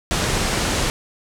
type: low-pass noise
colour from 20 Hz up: pink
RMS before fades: -21 dBFS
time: 0.11-0.9 s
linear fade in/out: 0 ms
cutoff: 9500 Hz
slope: 24 dB/octave
effects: none